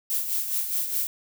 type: noise with tremolo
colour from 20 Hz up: violet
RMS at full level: -25 dBFS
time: 0.1-1.07 s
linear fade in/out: 0 ms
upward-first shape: sine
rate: 4.8 Hz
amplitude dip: 55%
effects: none